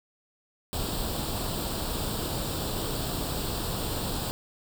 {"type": "noise with comb filter", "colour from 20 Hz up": "pink", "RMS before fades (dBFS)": -31, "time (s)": [0.73, 4.31], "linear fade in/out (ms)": 0, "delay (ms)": 0.24, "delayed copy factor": 0.7, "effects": []}